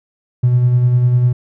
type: tone with tremolo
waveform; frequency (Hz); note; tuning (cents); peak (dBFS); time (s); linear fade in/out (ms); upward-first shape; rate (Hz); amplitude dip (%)
triangle; 123.47; B2; 0; -4; 0.43-1.33; 10; sine; 10; 50
effects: tanh soft clip ceiling -5 dBFS